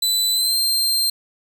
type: tone with pitch glide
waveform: sawtooth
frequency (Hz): 4000 to 4165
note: B7 to C8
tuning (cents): +21 to -9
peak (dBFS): -14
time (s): 0.02-1.1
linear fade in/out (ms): 5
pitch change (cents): +70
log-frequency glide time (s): 0.32-0.57
effects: none